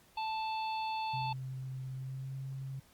harmonic tone, 880 Hz, A5, in tune, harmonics 1 / 3 / 4 / 5, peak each -34 / -44 / -49 / -48 dBFS, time 0.17-1.33 s, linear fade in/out 5 ms
sine tone with pitch glide, 130.81 to 134.25 Hz, C3 to C3, 0 to +45 cents, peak -38 dBFS, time 1.13-2.8 s, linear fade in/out 10 ms, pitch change +45 cents, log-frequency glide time 1.93-2.36 s
effects pink hiss -64 dBFS RMS until 2.93 s + Opus 48 kbps

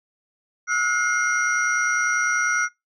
sine tone cluster, 1311 / 1441 / 2124 / 5790 Hz, E6 / F#6 / C7 / F#8, -10 / -46 / +25 / -38 cents, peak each -26 / -20 / -26 / -26 dBFS, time 0.67-2.69 s, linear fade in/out 50 ms, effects noise-tail reverb RT60 0.2 s tail -24 dB re dry + tanh soft clip ceiling -12 dBFS

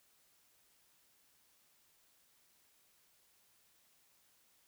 silence, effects white hiss -71 dBFS RMS until 4.67 s

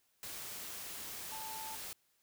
sine tone in noise, 880 Hz, A5, in tune, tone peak -45 dBFS, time 1.32-1.75 s, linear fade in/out 0 ms, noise white, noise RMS -45 dBFS, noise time 0.23-1.93 s, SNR -3 dB, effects white hiss -75 dBFS RMS until 2.22 s

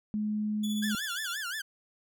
sine tone, 211.8 Hz, G#3, 34 cents sharp, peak -28 dBFS, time 0.14-0.95 s, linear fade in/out 0 ms
sawtooth tone with tremolo, 3432 Hz, A7, 44 cents flat, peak -33 dBFS, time 0.63-1.38 s, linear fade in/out 10 ms, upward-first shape sine, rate 15 Hz, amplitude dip 50%
sawtooth tone with vibrato, 1561 Hz, G6, 8 cents flat, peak -30 dBFS, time 0.82-1.62 s, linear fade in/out 10 ms, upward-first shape sine, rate 5.7 Hz, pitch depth 220 cents each way
effects none

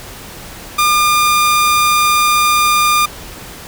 sawtooth tone, 1205 Hz, D6, 44 cents sharp, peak -6 dBFS, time 0.78-3.06 s, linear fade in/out 10 ms, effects pink hiss -32 dBFS RMS until 3.67 s

